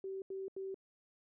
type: tone bursts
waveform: sine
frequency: 384.9 Hz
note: G4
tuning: 32 cents flat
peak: -39 dBFS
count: 3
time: 0.04-0.744 s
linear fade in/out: 2 ms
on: 180 ms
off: 82 ms
effects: none